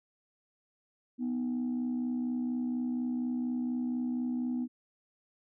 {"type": "tone pair together", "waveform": "sine", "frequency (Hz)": [246.9, 311.1], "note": ["B3", "D#4"], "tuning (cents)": [0, 0], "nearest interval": "major third", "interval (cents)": 400, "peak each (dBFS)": [-29, -38], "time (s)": [1.18, 4.68], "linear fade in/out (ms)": 50, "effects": ["tanh soft clip ceiling -26 dBFS"]}